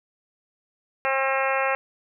harmonic tone, 268.2 Hz, C4, 43 cents sharp, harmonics 2 / 3 / 4 / 5 / 6 / 7 / 8 / 9 / 10, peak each -26 / -28 / -29 / -30 / -31 / -31 / -32 / -33 / -33 dBFS, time 1.05-1.75 s, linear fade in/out 0 ms, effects none

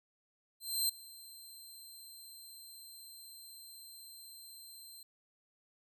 15% pulse tone with ADSR envelope, 4132 Hz, C8, 22 cents flat, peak -22 dBFS, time 0.6-5.03 s, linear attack 290 ms, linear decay 7 ms, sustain -22 dB, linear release 4 ms, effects none

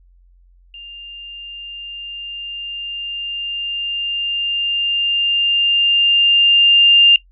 sine tone with level ramp, 2800 Hz, F7, 4 cents sharp, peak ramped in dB -32 to -5 dBFS, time 0.74-7.16 s, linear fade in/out 2 ms, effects noise-tail reverb RT60 0.1 s tail -19 dB re dry + added 44 Hz sine -47 dBFS peak until 7.31 s

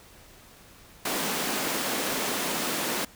pink high-pass noise, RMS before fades -29 dBFS, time 1.05-3.05 s, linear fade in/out 5 ms, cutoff 200 Hz, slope 24 dB/octave, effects pink hiss -52 dBFS RMS until 3.15 s

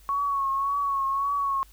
sine tone with vibrato, 1108.7 Hz, C#6, in tune, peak -23 dBFS, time 0.09-1.63 s, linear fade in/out 0 ms, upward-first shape triangle, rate 1.8 Hz, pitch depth 48 cents each way, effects added 50 Hz sine -51 dBFS peak until 1.72 s + white hiss -58 dBFS RMS until 1.72 s

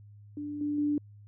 sine tone with level steps, 293.7 Hz, D4, in tune, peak -34 / -28 / -25 dBFS, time 0.37-0.98 s, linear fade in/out 2 ms, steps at 0.61 / 0.78 s, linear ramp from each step 2 ms, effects added 103 Hz sine -49 dBFS peak until 1.27 s

